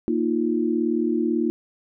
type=chord; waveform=sine; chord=Bb suspended fourth; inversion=none; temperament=equal; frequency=233.1 / 311.1 / 349.2 Hz; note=Bb3 / Eb4 / F4; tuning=0 / 0 / 0 cents; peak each=-24 dBFS; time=0.08-1.5 s; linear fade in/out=0 ms; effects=none